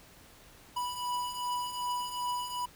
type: beating tone pair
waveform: square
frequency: 981 / 983.6 Hz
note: B5 / B5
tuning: -12 / -7 cents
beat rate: 2.6 Hz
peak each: -40 / -34 dBFS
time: 0.76-2.66 s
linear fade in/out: 10 ms
effects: pink hiss -56 dBFS RMS until 2.75 s